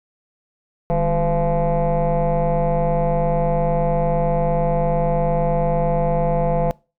sine tone with frequency modulation, 329.6 Hz, E4, in tune, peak -14 dBFS, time 0.9-6.71 s, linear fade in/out 0 ms, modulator 177 Hz, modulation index 2.5, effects noise-tail reverb RT60 0.3 s tail -24 dB re dry + tanh soft clip ceiling -13 dBFS

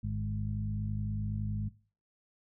harmonic tone with a mistuned harmonic, 51.91 Hz, G#1, in tune, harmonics 1 / 2 / 3 / 4, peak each -38 / -34 / -42 / -39 dBFS, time 0.03-1.69 s, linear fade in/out 10 ms, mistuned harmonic 3, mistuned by -25 cents, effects noise-tail reverb RT60 0.4 s tail -20 dB re dry

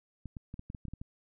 clicks, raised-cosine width 5 ms, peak -29 dBFS, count 10, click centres 0.257 / 0.368 / 0.541 / 0.594 / 0.701 / 0.748 / 0.853 / 0.883 / 0.936 / 1.015 s, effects none

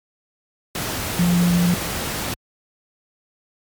sine tone in noise, 175 Hz, F3, 4 cents sharp, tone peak -14 dBFS, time 1.19-1.74 s, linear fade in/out 2 ms, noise pink, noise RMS -25 dBFS, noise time 0.75-2.34 s, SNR +8 dB, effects high-pass 60 Hz 12 dB/octave + MP3 96 kbps

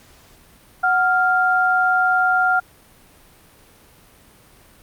sine tone pair together, 740 / 1396.9 Hz, F#5 / F6, 0 / 0 cents, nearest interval major seventh, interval 1100 cents, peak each -18 / -16 dBFS, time 0.83-2.6 s, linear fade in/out 10 ms, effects pink hiss -50 dBFS RMS until 4.82 s + Opus 48 kbps

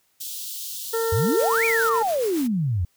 white high-pass noise, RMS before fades -33 dBFS, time 0.2-1.9 s, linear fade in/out 10 ms, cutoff 3100 Hz, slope 48 dB/octave
harmonic tone, 454.8 Hz, A#4, 43 cents flat, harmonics 1 / 2 / 3 / 4, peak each -22 / -33 / -32 / -37 dBFS, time 0.93-2.03 s, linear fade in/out 10 ms
sine exponential two-way sweep, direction up then down, 81 to 2467 to 81 Hz, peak -20 dBFS, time 1.12-2.85 s, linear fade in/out 5 ms, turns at 1.65 s
white noise with tremolo, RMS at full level -35 dBFS, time 1.38-2.48 s, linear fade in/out 20 ms, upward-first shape sine, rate 7.2 Hz, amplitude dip 40%
effects white hiss -66 dBFS RMS until 2.96 s

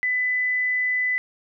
sine tone, 2000 Hz, B6, 21 cents sharp, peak -20 dBFS, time 0.03-1.18 s, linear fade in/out 0 ms, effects none

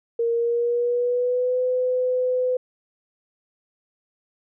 sine tone with pitch glide, 465.6 to 504.8 Hz, A#4 to B4, -2 to +38 cents, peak -19 dBFS, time 0.19-2.57 s, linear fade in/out 5 ms, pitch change +140 cents, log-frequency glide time 0.31-1.6 s, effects none

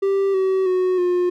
triangle tone with pitch steps, 392 / 380 / 368.3 / 357 Hz, G4 / F#4 / F#4 / F4, 0 / +46 / -8 / +38 cents, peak -14 dBFS, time 0.02-1.3 s, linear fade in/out 10 ms, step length 320 ms, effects none

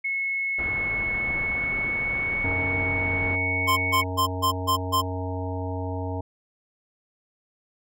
sine tone with pitch glide, 2188 to 2220 Hz, C#7 to C#7, -23 to +2 cents, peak -24 dBFS, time 0.04-4.04 s, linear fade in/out 10 ms, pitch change +25 cents, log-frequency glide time 0.46-2.45 s
pink low-pass noise, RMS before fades -35 dBFS, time 0.58-3.36 s, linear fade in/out 10 ms, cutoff 2200 Hz, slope 24 dB/octave
harmonic tone, 92.2 Hz, F#2, 6 cents flat, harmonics 1 / 3 / 5 / 7 / 9 / 10, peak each -29 / -34 / -36 / -37 / -39 / -39 dBFS, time 2.44-6.21 s, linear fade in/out 5 ms
square tone bursts, 1045 Hz, C6, 2 cents flat, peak -20 dBFS, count 6, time 3.67-5.02 s, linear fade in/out 20 ms, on 100 ms, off 150 ms
effects none

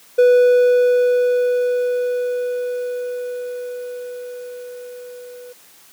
triangle tone with level ramp, 493.1 Hz, B4, 3 cents flat, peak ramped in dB -6 to -33 dBFS, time 0.18-5.53 s, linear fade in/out 10 ms, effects white hiss -48 dBFS RMS until 5.92 s + high-pass 150 Hz 12 dB/octave

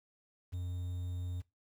triangle tone with quantisation, 89.4 Hz, F2, 41 cents sharp, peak -34 dBFS, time 0.52-1.42 s, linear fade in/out 20 ms, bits 10, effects noise-tail reverb RT60 0.2 s tail -19 dB re dry

